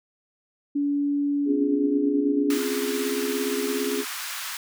sine tone, 286.3 Hz, D4, 44 cents flat, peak -21 dBFS, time 0.75-2.58 s, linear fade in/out 10 ms
sine chord, Db major seventh, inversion third, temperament just, 259.9 / 277.2 / 346.5 / 415.8 Hz, C4 / Db4 / F4 / Ab4, -11 / 0 / -14 / +2 cents, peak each -30 / -32 / -33 / -27 dBFS, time 1.45-4.05 s, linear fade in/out 50 ms
pink high-pass noise, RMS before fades -33 dBFS, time 2.5-4.57 s, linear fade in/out 2 ms, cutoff 1100 Hz, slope 24 dB/octave
effects none

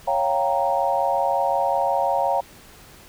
sine chord, G half-diminished seventh, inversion second, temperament equal, 554.4 / 698.5 / 784 / 932.3 Hz, Db5 / F5 / G5 / Bb5, 0 / 0 / 0 / 0 cents, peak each -24 dBFS, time 0.07-2.41 s, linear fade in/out 10 ms, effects pink hiss -47 dBFS RMS until 3.08 s

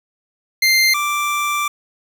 25% pulse tone pair in turn, 2093 / 1174.7 Hz, C7 / D6, 0 / 0 cents, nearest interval minor seventh, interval 1000 cents, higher first, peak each -8 / -14 dBFS, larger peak first, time 0.62-0.94 / 0.94-1.68 s, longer second, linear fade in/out 5 ms, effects 7-bit

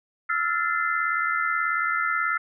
sine chord, F major seventh, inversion third, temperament equal with one note detuned, 1318.5 / 1396.9 / 1760 / 2061 Hz, E6 / F6 / A6 / C7, 0 / 0 / 0 / -27 cents, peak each -27 / -26 / -30 / -29 dBFS, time 0.29-2.38 s, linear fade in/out 10 ms, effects none

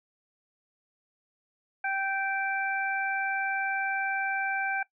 harmonic tone, 780 Hz, G5, 9 cents flat, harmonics 1 / 2 / 3, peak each -31 / -30 / -35 dBFS, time 1.84-4.83 s, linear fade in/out 5 ms, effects noise-tail reverb RT60 0.1 s tail -19 dB re dry

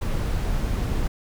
brown noise, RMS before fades -24 dBFS, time 0.01-1.08 s, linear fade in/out 10 ms, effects none

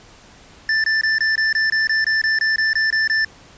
square tone bursts, 1768 Hz, A6, 8 cents sharp, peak -16 dBFS, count 15, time 0.69-3.248 s, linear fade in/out 2 ms, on 150 ms, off 22 ms, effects pink hiss -46 dBFS RMS until 3.57 s + resampled to 16000 Hz

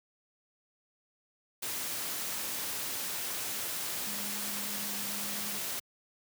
sine tone in noise, 204.8 Hz, G#3, 24 cents flat, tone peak -45 dBFS, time 4.06-5.59 s, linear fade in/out 10 ms, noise white, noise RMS -36 dBFS, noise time 1.62-5.8 s, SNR -12 dB, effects high-pass 100 Hz 12 dB/octave

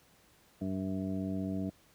harmonic tone with a mistuned harmonic, 95.4 Hz, G2, 47 cents flat, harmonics 1 / 2 / 3 / 4 / 5 / 7, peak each -40 / -35 / -37 / -49 / -49 / -45 dBFS, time 0.61-1.7 s, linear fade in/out 5 ms, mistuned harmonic 7, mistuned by -39 cents, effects pink hiss -64 dBFS RMS until 1.94 s + high-pass 60 Hz 12 dB/octave

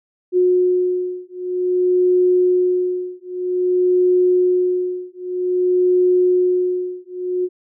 sine beating tone pair, 362.4 / 362.92 Hz, F#4 / F#4, -36 / -33 cents, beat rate 0.52 Hz, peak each -17 dBFS, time 0.32-7.49 s, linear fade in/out 50 ms, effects none

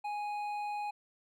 sine tone with hard clipping, 830 Hz, G#5, 1 cent flat, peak -36 dBFS, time 0.04-0.91 s, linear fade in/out 10 ms, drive 7 dB, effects none

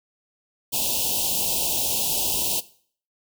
white band-stop noise, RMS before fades -24 dBFS, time 0.72-2.61 s, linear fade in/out 20 ms, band 970 to 2600 Hz, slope 96 dB/octave, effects noise-tail reverb RT60 0.5 s tail -18 dB re dry

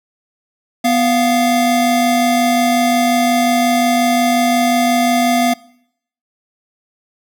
square tone pair together, 246.9 / 695.1 Hz, B3 / F5, 0 / -8 cents, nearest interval octave + tritone, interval 1792 cents, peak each -15 dBFS, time 0.84-5.54 s, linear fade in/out 10 ms, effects noise-tail reverb RT60 0.7 s tail -22 dB re dry

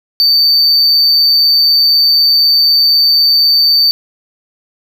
triangle tone with amplitude modulation, 4578 Hz, D8, 45 cents flat, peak -4 dBFS, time 0.2-3.91 s, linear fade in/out 0 ms, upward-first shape sine, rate 128 Hz, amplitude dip 25%, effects none

